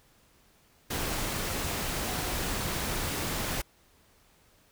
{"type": "tone in noise", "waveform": "sine", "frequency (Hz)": 733, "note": "F#5", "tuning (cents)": -16, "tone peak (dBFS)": -42, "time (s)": [2.05, 2.35], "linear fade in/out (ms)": 10, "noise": "pink", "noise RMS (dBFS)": -32, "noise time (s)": [0.9, 3.62], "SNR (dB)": -13, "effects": ["pink hiss -63 dBFS RMS until 4.71 s"]}